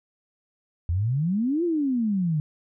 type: exponential two-way sweep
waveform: sine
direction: up then down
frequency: 80.4 to 356 to 147 Hz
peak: -21 dBFS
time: 0.89-2.4 s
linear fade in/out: 0 ms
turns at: 1.64 s
effects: none